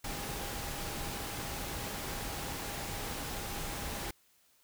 sine tone in noise, 810 Hz, G#5, 43 cents flat, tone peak -49 dBFS, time 0.04-4.11 s, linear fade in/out 5 ms, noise pink, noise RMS -39 dBFS, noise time 0.04-4.11 s, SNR -13 dB, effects white hiss -68 dBFS RMS until 4.63 s

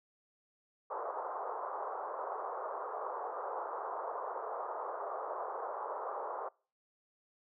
white band-pass noise, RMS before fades -40 dBFS, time 0.9-6.49 s, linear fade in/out 10 ms, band 420 to 1200 Hz, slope 48 dB/octave, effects noise-tail reverb RT60 0.4 s tail -26 dB re dry

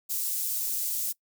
white high-pass noise, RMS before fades -30 dBFS, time 0.09-1.13 s, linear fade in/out 20 ms, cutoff 7500 Hz, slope 12 dB/octave, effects noise-tail reverb RT60 0.1 s tail -22 dB re dry

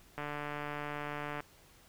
click train, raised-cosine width 0.5 ms, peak -24 dBFS, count 181, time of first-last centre 0.18-1.404 s, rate 147 Hz, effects pink hiss -61 dBFS RMS until 1.88 s

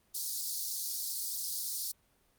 pink high-pass noise, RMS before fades -36 dBFS, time 0.14-1.92 s, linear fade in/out 10 ms, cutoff 4300 Hz, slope 48 dB/octave, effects pink hiss -70 dBFS RMS until 2.38 s + Opus 32 kbps

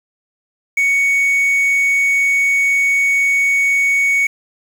triangle tone with quantisation, 2229 Hz, C#7, 9 cents sharp, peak -10 dBFS, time 0.77-4.27 s, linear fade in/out 5 ms, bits 6, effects none

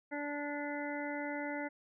harmonic tone, 290.7 Hz, D4, 18 cents flat, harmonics 1 / 2 / 3 / 5 / 6 / 7, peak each -40 / -42 / -44 / -46 / -49 / -44 dBFS, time 0.11-1.69 s, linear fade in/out 20 ms, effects none

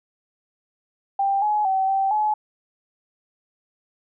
sine tone with pitch steps, 789 / 843 / 766 / 777 / 851 Hz, G5 / G#5 / G5 / G5 / G#5, +11 / +26 / -40 / -16 / +42 cents, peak -18 dBFS, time 1.19-2.34 s, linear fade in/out 5 ms, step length 230 ms, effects none

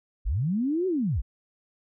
sine linear two-way sweep, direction up then down, 36 to 384.7 to 36 Hz, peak -23 dBFS, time 0.25-1.22 s, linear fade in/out 20 ms, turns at 0.87 s, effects none

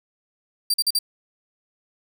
sawtooth tone bursts, 4699 Hz, D8, in tune, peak -15 dBFS, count 4, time 0.7-0.989 s, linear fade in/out 5 ms, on 40 ms, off 43 ms, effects none

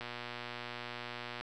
click train, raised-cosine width 0.3 ms, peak -25 dBFS, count 169, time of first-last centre 0.01-1.41 s, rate 120 Hz, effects none

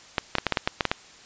clicks, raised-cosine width 0.3 ms, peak -5 dBFS, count 10, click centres 0.182 / 0.353 / 0.384 / 0.467 / 0.523 / 0.572 / 0.675 / 0.808 / 0.853 / 0.915 s, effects white hiss -49 dBFS RMS until 1.25 s + resampled to 16000 Hz

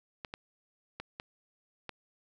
clicks, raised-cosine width 0.3 ms, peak -23 dBFS, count 5, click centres 0.248 / 0.339 / 1 / 1.199 / 1.893 s, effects none

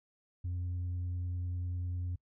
sine tone, 89 Hz, F2, 33 cents sharp, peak -31 dBFS, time 0.44-2.16 s, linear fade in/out 10 ms, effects noise-tail reverb RT60 0.1 s tail -26 dB re dry + tanh soft clip ceiling -32 dBFS

